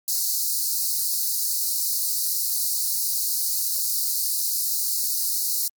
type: high-pass noise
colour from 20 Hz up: white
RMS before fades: -24 dBFS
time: 0.08-5.68 s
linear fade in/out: 2 ms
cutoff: 4100 Hz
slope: 96 dB/octave
effects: Opus 48 kbps